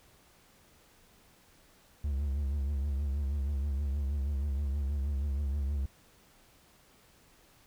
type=tone with vibrato; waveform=triangle; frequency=70.3 Hz; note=C#2; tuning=25 cents sharp; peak=-27 dBFS; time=2.04-5.86 s; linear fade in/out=5 ms; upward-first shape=triangle; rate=6.3 Hz; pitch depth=100 cents each way; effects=pink hiss -62 dBFS RMS until 7.66 s